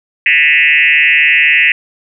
sine tone with frequency modulation, 2284 Hz, D7, 49 cents flat, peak -6 dBFS, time 0.26-1.72 s, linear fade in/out 2 ms, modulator 152 Hz, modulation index 3, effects none

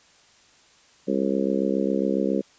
harmonic tone, 67.3 Hz, C2, 49 cents sharp, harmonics 3 / 4 / 5 / 6 / 7 / 8, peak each -26 / -27 / -28 / -29 / -29 / -30 dBFS, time 1.07-2.42 s, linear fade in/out 20 ms, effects white hiss -56 dBFS RMS until 2.58 s + resampled to 16000 Hz

